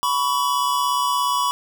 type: tone pair together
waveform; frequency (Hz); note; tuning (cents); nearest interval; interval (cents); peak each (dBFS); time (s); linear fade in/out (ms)
square; 988 / 1125.1; B5 / C#6; 0 / +25; major second; 225; -22; 0.03-1.51; 0
effects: none